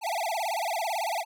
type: tone with vibrato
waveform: square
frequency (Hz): 766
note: G5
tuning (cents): -40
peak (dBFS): -28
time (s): 0.01-1.25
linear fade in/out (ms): 50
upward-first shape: sine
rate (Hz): 18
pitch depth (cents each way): 280
effects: none